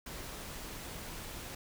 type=noise; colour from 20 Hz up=pink; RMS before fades=-44 dBFS; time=0.06-1.55 s; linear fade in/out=5 ms; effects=none